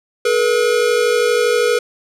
square tone pair together, 429 / 481.5 Hz, A4 / B4, -44 / -44 cents, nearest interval major second, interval 200 cents, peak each -18 / -15 dBFS, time 0.25-1.79 s, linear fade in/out 5 ms, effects low-pass 10000 Hz 12 dB/octave

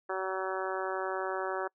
harmonic tone, 189.1 Hz, F#3, 38 cents sharp, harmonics 2 / 3 / 4 / 5 / 6 / 7 / 8 / 9, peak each -36 / -38 / -39 / -40 / -41 / -41 / -42 / -43 dBFS, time 0.09-1.68 s, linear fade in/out 10 ms, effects noise-tail reverb RT60 0.1 s tail -26 dB re dry

